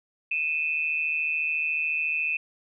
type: tone pair together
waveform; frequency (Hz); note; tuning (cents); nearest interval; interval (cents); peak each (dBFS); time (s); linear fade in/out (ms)
sine; 2483 / 2637; D#7 / E7; -4 / 0; minor second; 104; -27; 0.31-2.37; 5
effects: none